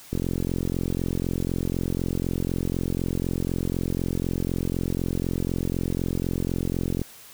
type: click train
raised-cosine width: 3 ms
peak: -13 dBFS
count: 304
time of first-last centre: 0.13-7.016 s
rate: 44 Hz
effects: white hiss -47 dBFS RMS until 7.33 s